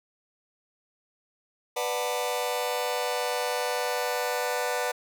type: chord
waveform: sawtooth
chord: B minor seventh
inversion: none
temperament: just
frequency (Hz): 493.9 / 592.7 / 740.8 / 889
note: B4 / D5 / F#5 / A5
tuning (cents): 0 / +16 / +2 / +18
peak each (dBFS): -26 / -29 / -29 / -31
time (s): 1.76-4.92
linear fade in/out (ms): 10
effects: none